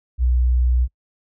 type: tone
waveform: sine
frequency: 61.8 Hz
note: B1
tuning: 2 cents sharp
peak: -13 dBFS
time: 0.18-0.88 s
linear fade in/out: 50 ms
effects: noise-tail reverb RT60 0.1 s tail -26 dB re dry + tanh soft clip ceiling -9 dBFS